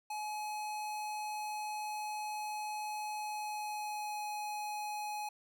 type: tone with pitch glide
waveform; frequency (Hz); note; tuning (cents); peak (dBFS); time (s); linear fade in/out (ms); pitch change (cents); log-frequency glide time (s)
square; 847 to 840.2; G#5 to G#5; +34 to +20; -38; 0.1-5.29; 5; -14; 3.12-4.26
effects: none